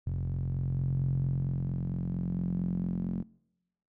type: tone with band-pass filter sweep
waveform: sawtooth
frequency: 44.4 Hz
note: F1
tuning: 29 cents sharp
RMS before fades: -31 dBFS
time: 0.06-3.23 s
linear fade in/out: 10 ms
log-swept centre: 110 to 200 Hz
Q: 6.3
effects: noise-tail reverb RT60 0.9 s tail -25 dB re dry